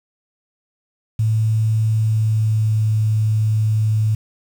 sine tone with pitch glide, 110 to 108.49 Hz, A2 to A2, 0 to -24 cents, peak -14 dBFS, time 1.19-4.15 s, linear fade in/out 5 ms, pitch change -24 cents, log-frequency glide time 1.85-2.88 s, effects 7-bit

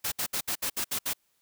white noise bursts, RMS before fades -30 dBFS, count 8, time 0.04-1.135 s, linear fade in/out 10 ms, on 80 ms, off 65 ms, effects white hiss -72 dBFS RMS until 1.41 s

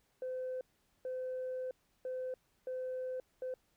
sine tone bursts at uneven times, 512 Hz, C5, 38 cents flat, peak -35 dBFS, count 5, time 0.22-0.61 / 1.05-1.71 / 2.05-2.34 / 2.67-3.2 / 3.42-3.54 s, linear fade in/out 2 ms, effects tanh soft clip ceiling -34 dBFS + pink hiss -75 dBFS RMS until 3.76 s

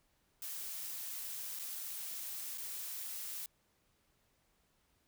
blue noise with dropouts, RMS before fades -43 dBFS, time 0.42-3.46 s, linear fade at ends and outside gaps 1 ms, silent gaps 1.591-1.595 / 2.575-2.58 s, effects pink hiss -75 dBFS RMS until 5.07 s

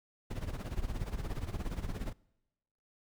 brown noise with tremolo, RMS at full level -34 dBFS, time 0.3-2.13 s, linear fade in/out 10 ms, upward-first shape sine, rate 17 Hz, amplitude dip 75%, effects noise-tail reverb RT60 1.0 s tail -25 dB re dry

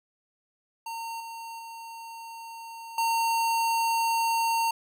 square tone with level steps, 915 Hz, A#5, 32 cents flat, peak -34 / -38 / -40 / -24 dBFS, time 0.86-4.71 s, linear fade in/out 5 ms, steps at 1.2 / 1.59 / 2.98 s, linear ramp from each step 2 ms, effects none

